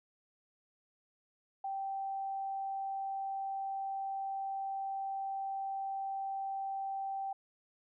sine tone, 780 Hz, G5, 9 cents flat, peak -35 dBFS, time 1.64-7.33 s, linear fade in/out 5 ms, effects none

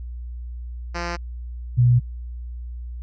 5% pulse / sine tone pair in turn, 172.5 / 122.23 Hz, F3 / B2, -21 / -17 cents, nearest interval tritone, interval 596 cents, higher first, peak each -15 / -12 dBFS, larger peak second, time 0.94-1.17 / 1.77-2 s, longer neither, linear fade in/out 20 ms, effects added 60 Hz sine -30 dBFS peak until 3.02 s + resampled to 16000 Hz

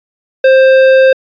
sine tone with tanh clipping, 527 Hz, C5, 12 cents sharp, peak -5 dBFS, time 0.44-1.13 s, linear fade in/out 5 ms, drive 13 dB, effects resampled to 11025 Hz

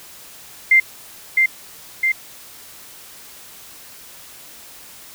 sine tone with echo, 2093 Hz, C7, in tune, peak -8 dBFS, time 0.71-0.8 s, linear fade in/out 5 ms, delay 660 ms, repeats 2, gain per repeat -3 dB, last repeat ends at 2.12 s, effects white hiss -41 dBFS RMS until 5.14 s

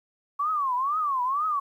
sine tone with vibrato, 1117 Hz, C#6, 13 cents sharp, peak -23 dBFS, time 0.39-1.6 s, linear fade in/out 10 ms, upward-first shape triangle, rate 2.1 Hz, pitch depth 250 cents each way, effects 10-bit

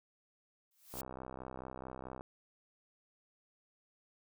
blue noise with exponential growth, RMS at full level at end -41 dBFS, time 0.71-1.01 s, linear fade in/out 2 ms, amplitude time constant 65 ms
click train, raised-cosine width 1 ms, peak -31 dBFS, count 83, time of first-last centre 0.94-2.209 s, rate 64.6 Hz
effects none

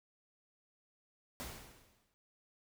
pink noise with exponential decay, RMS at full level -42 dBFS, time 1.4-2.14 s, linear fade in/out 0 ms, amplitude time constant 160 ms, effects noise-tail reverb RT60 0.1 s tail -23 dB re dry

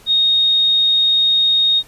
sine tone, 3721 Hz, A#7, 4 cents flat, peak -11 dBFS, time 0.06-1.83 s, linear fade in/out 50 ms, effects pink hiss -46 dBFS RMS until 1.87 s + resampled to 32000 Hz

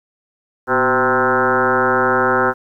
sine tone with frequency modulation, 911 Hz, A#5, 40 cents flat, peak -12 dBFS, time 0.67-2.54 s, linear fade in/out 50 ms, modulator 133 Hz, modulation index 4.8, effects 9-bit

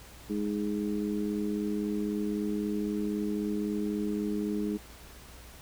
harmonic tone, 103.83 Hz, G#2, in tune, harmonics 2 / 3 / 4, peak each -31 / -33 / -36 dBFS, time 0.29-4.78 s, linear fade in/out 20 ms, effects added 60 Hz sine -51 dBFS peak until 5.61 s + pink hiss -51 dBFS RMS until 5.61 s

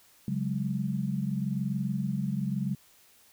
sine chord, C# suspended fourth, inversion none, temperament equal with one note detuned, 138.59 / 185 / 205.9 Hz, C#3 / F#3 / G#3, 0 / 0 / -15 cents, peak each -32 dBFS, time 0.28-2.75 s, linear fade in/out 2 ms, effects white hiss -60 dBFS RMS until 3.32 s

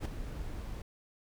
brown noise with ADSR envelope, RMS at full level -30 dBFS, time 0-0.82 s, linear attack 53 ms, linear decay 7 ms, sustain -10 dB, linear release 4 ms, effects none

